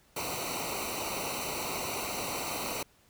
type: noise with comb filter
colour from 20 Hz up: pink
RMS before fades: -35 dBFS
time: 0.16-2.83 s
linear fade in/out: 5 ms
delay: 0.59 ms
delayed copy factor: -0.9
effects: pink hiss -64 dBFS RMS until 3.09 s